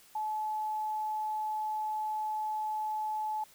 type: tone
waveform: sine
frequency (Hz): 860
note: A5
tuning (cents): -40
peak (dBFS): -31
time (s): 0.15-3.44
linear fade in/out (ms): 5
effects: white hiss -59 dBFS RMS until 3.54 s